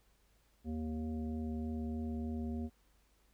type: harmonic tone with a mistuned harmonic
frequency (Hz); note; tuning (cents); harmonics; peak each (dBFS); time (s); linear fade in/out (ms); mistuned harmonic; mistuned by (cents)
78.3; D#2; +11; 1 / 3 / 5 / 7 / 9; -40 / -38 / -49 / -56 / -55; 0.64-2.7; 50; 1; -24
effects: added 50 Hz sine -70 dBFS peak until 3.33 s + pink hiss -73 dBFS RMS until 3.33 s